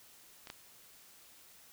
clicks, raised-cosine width 0.2 ms, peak -30 / -25 dBFS, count 2, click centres 0.472 / 0.501 s, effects white hiss -59 dBFS RMS until 1.72 s

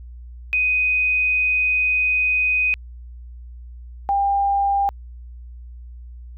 sine tone pair in turn, 2500 / 798 Hz, D#7 / G5, +8 / +31 cents, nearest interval octave + minor sixth, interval 1977 cents, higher first, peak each -16 dBFS, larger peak neither, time 0.53-2.74 / 4.09-4.89 s, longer first, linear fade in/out 0 ms, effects added 60 Hz sine -35 dBFS peak until 6.37 s

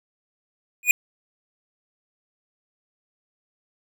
square tone with exponential growth, 2459 Hz, D#7, 21 cents flat, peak -8 dBFS, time 0.83-0.91 s, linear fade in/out 1 ms, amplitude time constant 17 ms, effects none

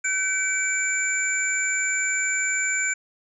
sine tone cluster, 1528 / 2295 / 7140 Hz, G6 / D7 / A8, -45 / -40 / +24 cents, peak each -26 dBFS, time 0.04-2.94 s, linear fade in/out 10 ms, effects none

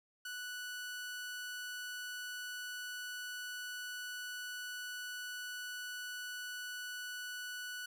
sawtooth tone, 1480 Hz, F#6, in tune, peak -38 dBFS, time 0.25-7.86 s, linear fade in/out 5 ms, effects none

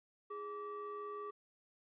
triangle ring-modulated tone, 372.1 Hz, F#4, 10 cents sharp, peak -37 dBFS, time 0.3-1.31 s, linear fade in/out 10 ms, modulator 787 Hz, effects resampled to 8000 Hz + 13-bit

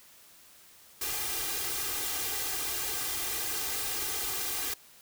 white noise with comb filter, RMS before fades -33 dBFS, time 1.01-4.74 s, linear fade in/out 5 ms, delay 2.5 ms, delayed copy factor +0.9, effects white hiss -56 dBFS RMS until 5.01 s

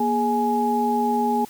sine tone cluster, 237.4 / 416.2 / 837 Hz, A#3 / G#4 / G#5, +32 / +4 / +13 cents, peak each -23 / -26 / -21 dBFS, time 0-1.45 s, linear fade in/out 5 ms, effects white hiss -46 dBFS RMS until 1.49 s

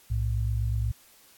sine tone pair together, 61.74 / 110.01 Hz, B1 / A2, 0 / 0 cents, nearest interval minor seventh, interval 1000 cents, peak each -27 dBFS, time 0.1-0.92 s, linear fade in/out 10 ms, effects white hiss -57 dBFS RMS until 1.37 s + AAC 64 kbps

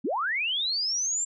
sine linear sweep, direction up, 183.8 to 7459 Hz, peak -25 dBFS, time 0.04-1.25 s, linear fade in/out 10 ms, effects none

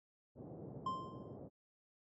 pink band-pass noise, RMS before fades -50 dBFS, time 0.35-1.5 s, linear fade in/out 50 ms, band 100 to 610 Hz, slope 24 dB/octave
triangle tone with exponential decay, 1047 Hz, C6, 1 cent sharp, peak -32 dBFS, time 0.86-1.37 s, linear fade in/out 5 ms, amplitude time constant 110 ms
effects MP3 32 kbps

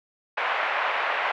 pink band-pass noise, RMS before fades -26 dBFS, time 0.37-1.32 s, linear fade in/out 10 ms, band 660 to 2500 Hz, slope 24 dB/octave, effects none

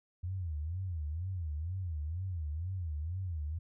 sine tone with vibrato, 84 Hz, E2, 33 cents sharp, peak -34 dBFS, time 0.23-3.59 s, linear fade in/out 10 ms, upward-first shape sine, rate 2.1 Hz, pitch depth 220 cents each way, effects none

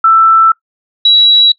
sine tone pair in turn, 1328 / 3898 Hz, E6 / B7, +12 / -23 cents, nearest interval octave + perfect fifth, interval 1865 cents, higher second, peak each -3 dBFS, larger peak neither, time 0.04-0.52 / 1.05-1.52 s, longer first, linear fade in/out 5 ms, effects noise-tail reverb RT60 0.1 s tail -21 dB re dry

